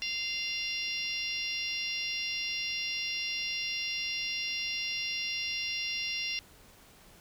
harmonic tone, 695 Hz, F5, 9 cents flat, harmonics 3 / 4 / 5 / 6 / 7 / 8, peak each -40 / -35 / -42 / -42 / -42 / -38 dBFS, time 0.02-6.39 s, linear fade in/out 0 ms, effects pink hiss -57 dBFS RMS until 7.2 s

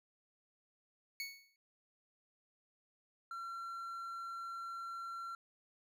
25% pulse tone with exponential decay, 2217 Hz, C#7, in tune, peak -34 dBFS, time 1.2-1.56 s, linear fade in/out 1 ms, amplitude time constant 77 ms
triangle tone, 1362 Hz, F6, 44 cents flat, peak -40 dBFS, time 3.31-5.35 s, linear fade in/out 2 ms
effects none

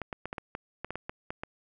clicks, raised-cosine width 0.5 ms, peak -20 dBFS, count 12, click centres 0.017 / 0.128 / 0.256 / 0.329 / 0.382 / 0.551 / 0.846 / 0.906 / 0.956 / 1.095 / 1.305 / 1.435 s, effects none

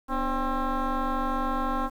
sine tone with frequency modulation, 521 Hz, C5, 7 cents flat, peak -22 dBFS, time 0.08-1.9 s, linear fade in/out 50 ms, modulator 272 Hz, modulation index 2.9, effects tanh soft clip ceiling -23 dBFS + 9-bit

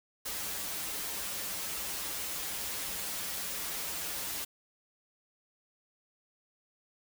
white noise with comb filter, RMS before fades -37 dBFS, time 0.25-4.45 s, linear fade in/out 10 ms, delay 8.1 ms, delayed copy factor -0.95, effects none

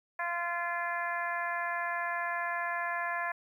harmonic tone, 345 Hz, F4, 21 cents flat, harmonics 2 / 3 / 4 / 5 / 6 / 7, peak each -37 / -36 / -42 / -35 / -42 / -47 dBFS, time 0.19-3.32 s, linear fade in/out 5 ms, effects 11-bit

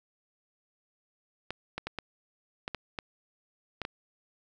clicks, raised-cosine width 0.3 ms, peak -18 dBFS, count 9, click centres 1.506 / 1.78 / 1.87 / 1.987 / 2.679 / 2.747 / 2.988 / 3.817 / 3.851 s, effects none

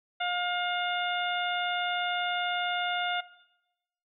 harmonic tone, 711 Hz, F5, 31 cents sharp, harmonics 1 / 2 / 3 / 4 / 5, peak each -31 / -33 / -36 / -37 / -37 dBFS, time 0.2-3.21 s, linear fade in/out 10 ms, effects noise-tail reverb RT60 0.9 s tail -17 dB re dry

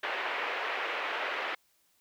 white band-pass noise, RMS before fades -34 dBFS, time 0.03-1.55 s, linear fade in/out 5 ms, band 410 to 2500 Hz, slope 24 dB/octave, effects white hiss -70 dBFS RMS until 2 s

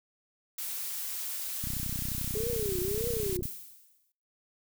blue noise, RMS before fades -36 dBFS, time 0.58-3.37 s, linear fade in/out 5 ms
click train, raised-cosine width 5 ms, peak -25 dBFS, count 58, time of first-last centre 1.64-3.455 s, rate 31.4 Hz
sine tone with vibrato, 415.3 Hz, G#4, in tune, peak -31 dBFS, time 2.35-3.41 s, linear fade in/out 2 ms, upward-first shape triangle, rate 1.7 Hz, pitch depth 270 cents each way
violet noise with exponential decay, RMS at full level -36 dBFS, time 3.43-4.12 s, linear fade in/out 0 ms, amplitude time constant 150 ms
effects noise-tail reverb RT60 0.7 s tail -26 dB re dry

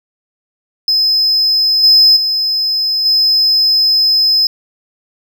triangle tone with level steps, 5100 Hz, D#8, 42 cents sharp, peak -8 / -3 / -11 / -7 dBFS, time 0.88-4.47 s, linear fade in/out 2 ms, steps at 1.83 / 2.16 / 3.05 s, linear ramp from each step 10 ms, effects none

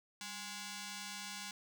5% pulse ring-modulated tone, 622.3 Hz, D#5, in tune, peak -29 dBFS, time 0.21-1.51 s, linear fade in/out 2 ms, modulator 425 Hz, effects none

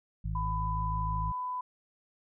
harmonic tone, 53 Hz, G#1, 36 cents sharp, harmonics 1 / 2 / 3, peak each -33 / -36 / -38 dBFS, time 0.24-1.32 s, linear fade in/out 10 ms
sine tone, 1000 Hz, B5, 21 cents sharp, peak -32 dBFS, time 0.35-1.61 s, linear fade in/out 5 ms
effects none

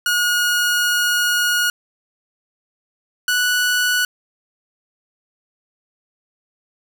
sawtooth tone pair in turn, 1443 / 1475.9 Hz, F#6 / F#6, -44 / -5 cents, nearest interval unison, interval 39 cents, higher second, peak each -12 dBFS, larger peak neither, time 0.06-1.7 / 3.28-4.05 s, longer first, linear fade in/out 2 ms, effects none

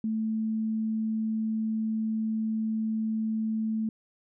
sine tone, 220 Hz, A3, in tune, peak -26 dBFS, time 0.04-3.89 s, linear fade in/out 2 ms, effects none

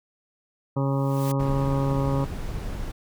harmonic tone, 137.2 Hz, C#3, 17 cents flat, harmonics 1 / 2 / 3 / 4 / 6 / 7 / 8 / 9, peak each -23 / -28 / -34 / -31 / -38 / -36 / -39 / -40 dBFS, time 0.76-2.25 s, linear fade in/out 10 ms
white noise with exponential growth, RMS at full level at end -35 dBFS, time 0.76-1.32 s, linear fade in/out 5 ms, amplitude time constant 120 ms
brown noise, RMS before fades -31 dBFS, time 1.39-2.92 s, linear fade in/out 10 ms
effects none

